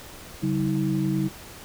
sine tone cluster, 141.9 / 192.9 / 319.5 Hz, C#3 / G3 / D#4, +41 / -28 / +46 cents, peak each -26 dBFS, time 0.42-1.29 s, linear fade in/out 20 ms, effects pink hiss -43 dBFS RMS until 1.64 s

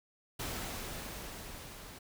pink noise with level ramp, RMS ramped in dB -38 to -50 dBFS, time 0.39-1.99 s, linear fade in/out 10 ms, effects none

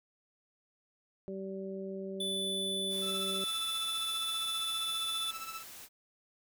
harmonic tone, 192.8 Hz, G3, 28 cents flat, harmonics 1 / 2 / 3, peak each -41 / -40 / -45 dBFS, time 1.28-3.44 s, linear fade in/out 0 ms
square tone, 3485 Hz, A7, 17 cents flat, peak -34 dBFS, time 2.2-5.31 s, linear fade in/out 5 ms
white noise, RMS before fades -49 dBFS, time 2.89-5.89 s, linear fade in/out 50 ms
sawtooth tone with tremolo, 1318.5 Hz, E6, in tune, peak -34 dBFS, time 3.01-5.64 s, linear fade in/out 50 ms, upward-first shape triangle, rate 15 Hz, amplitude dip 75%
effects none

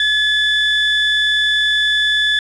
sine tone pair together, 1711 / 3470 Hz, A6 / A7, -49 / -25 cents, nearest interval octave, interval 1224 cents, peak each -14 dBFS, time 0-2.39 s, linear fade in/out 2 ms, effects tanh soft clip ceiling -8 dBFS

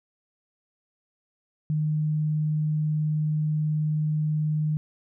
sine tone, 153.1 Hz, D#3, 28 cents flat, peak -22 dBFS, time 1.7-4.77 s, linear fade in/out 0 ms, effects none

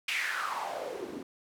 white noise with band-pass filter sweep, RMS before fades -35 dBFS, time 0.08-1.23 s, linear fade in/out 5 ms, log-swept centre 2600 to 250 Hz, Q 4.9, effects none

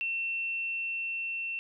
sine tone with level ramp, 2700 Hz, E7, 41 cents sharp, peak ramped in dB -29 to -32 dBFS, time 0.01-1.59 s, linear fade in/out 0 ms, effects none

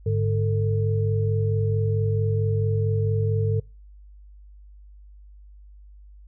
sine tone cluster, 103.4 / 147.9 / 447 Hz, G#2 / D3 / A4, -7 / +13 / +27 cents, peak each -21 / -29 / -27 dBFS, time 0.06-3.6 s, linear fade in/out 5 ms, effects noise-tail reverb RT60 0.3 s tail -24 dB re dry + added 50 Hz sine -44 dBFS peak until 6.27 s

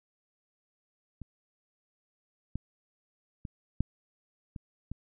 clicks, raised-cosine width 5 ms, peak -29 / -21 / -26 / -14 / -27 / -25 dBFS, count 6, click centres 1.217 / 2.556 / 3.452 / 3.806 / 4.562 / 4.916 s, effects none

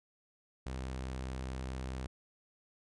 sawtooth tone, 64.7 Hz, C2, 19 cents flat, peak -34 dBFS, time 0.66-2.07 s, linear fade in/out 5 ms, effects resampled to 22050 Hz

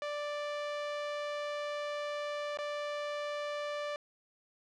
sawtooth tone with dropouts, 587.3 Hz, D5, in tune, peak -31 dBFS, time 0.02-3.96 s, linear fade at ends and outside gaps 1 ms, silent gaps 2.573-2.587 s, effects low-pass 4000 Hz 12 dB/octave

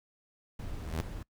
brown noise, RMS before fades -40 dBFS, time 0.59-1.23 s, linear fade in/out 5 ms
sawtooth tone with exponential growth, 80.1 Hz, E2, 49 cents flat, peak -24 dBFS, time 0.67-1.01 s, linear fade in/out 0 ms, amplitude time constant 72 ms
effects noise-tail reverb RT60 0.1 s tail -23 dB re dry

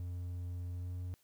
triangle tone with pitch glide, 88.5 to 89.58 Hz, F2 to F2, +23 to +44 cents, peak -36 dBFS, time 0-1.14 s, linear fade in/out 0 ms, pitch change +21 cents, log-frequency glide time 0.76-0.91 s, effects white hiss -72 dBFS RMS until 1.23 s

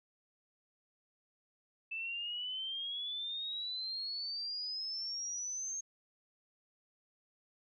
sine exponential sweep, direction up, 2631 to 6460 Hz, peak -37 dBFS, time 1.91-5.81 s, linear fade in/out 10 ms, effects none

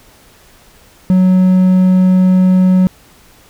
triangle tone, 185 Hz, F#3, in tune, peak -4 dBFS, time 1.1-2.87 s, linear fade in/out 0 ms, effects pink hiss -45 dBFS RMS until 3.49 s

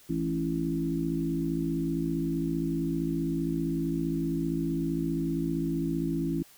harmonic tone with a mistuned harmonic, 55.3 Hz, A1, 9 cents sharp, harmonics 1 / 3 / 4 / 5 / 6, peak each -41 / -31 / -40 / -31 / -32 dBFS, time 0.09-6.43 s, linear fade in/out 10 ms, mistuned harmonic 4, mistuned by -16 cents, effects white hiss -56 dBFS RMS until 6.57 s

